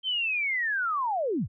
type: linear sweep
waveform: sine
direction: down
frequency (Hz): 3152 to 59.4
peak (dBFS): -25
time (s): 0.03-1.48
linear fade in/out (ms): 50
effects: none